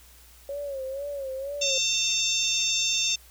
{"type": "tone with vibrato", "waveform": "sine", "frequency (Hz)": 550, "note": "C#5", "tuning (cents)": -14, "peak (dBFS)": -30, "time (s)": [0.49, 1.78], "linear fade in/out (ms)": 2, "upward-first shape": "sine", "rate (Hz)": 2.1, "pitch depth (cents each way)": 85}
{"type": "harmonic tone", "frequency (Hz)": 902, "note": "A5", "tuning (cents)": 43, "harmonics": [3, 4, 5, 6, 7, 8], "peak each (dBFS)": [-30, -27, -38, -30, -29, -34], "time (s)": [1.61, 3.16], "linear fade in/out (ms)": 10}
{"effects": ["added 60 Hz sine -53 dBFS peak until 3.3 s", "white hiss -54 dBFS RMS until 3.3 s"]}